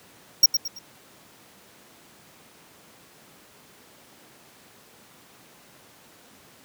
square tone with echo, 5588 Hz, F8, in tune, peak -10 dBFS, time 0.43-0.46 s, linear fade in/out 5 ms, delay 110 ms, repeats 3, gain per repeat -9 dB, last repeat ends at 0.79 s, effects pink hiss -52 dBFS RMS until 6.64 s + high-pass 150 Hz 12 dB/octave

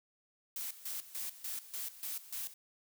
blue noise with tremolo, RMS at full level -40 dBFS, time 0.56-2.54 s, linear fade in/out 2 ms, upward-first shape square, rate 3.4 Hz, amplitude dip 80%, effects none

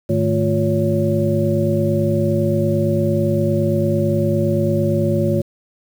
sine tone cluster, 102.5 / 151.8 / 220.1 / 352.8 / 561 Hz, G#2 / D#3 / A3 / F4 / C#5, -22 / -42 / +1 / +18 / +21 cents, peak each -21 dBFS, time 0.09-5.42 s, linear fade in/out 10 ms, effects 7-bit

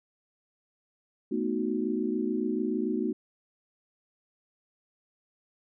sine chord, B dominant seventh, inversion third, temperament equal, 220 / 246.9 / 311.1 / 370 Hz, A3 / B3 / D#4 / F#4, 0 / 0 / 0 / 0 cents, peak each -32 dBFS, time 1.31-3.13 s, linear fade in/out 10 ms, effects none

